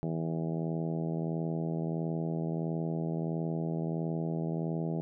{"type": "harmonic tone", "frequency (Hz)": 81.5, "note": "E2", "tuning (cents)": -19, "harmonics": [2, 3, 4, 5, 6, 7, 8, 9, 10], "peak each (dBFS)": [-32, -40, -39, -41, -45, -47, -44, -51, -51], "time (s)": [0.03, 5.01], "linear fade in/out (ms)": 0, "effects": []}